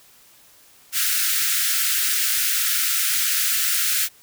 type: high-pass noise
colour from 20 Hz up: white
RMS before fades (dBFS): -21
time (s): 0.92-4.09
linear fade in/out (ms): 50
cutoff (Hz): 1300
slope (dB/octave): 96
effects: white hiss -52 dBFS RMS until 4.22 s